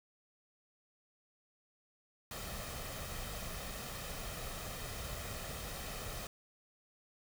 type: noise with comb filter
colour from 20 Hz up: pink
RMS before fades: -43 dBFS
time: 2.31-6.27 s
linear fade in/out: 2 ms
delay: 1.6 ms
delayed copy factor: +0.5
effects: none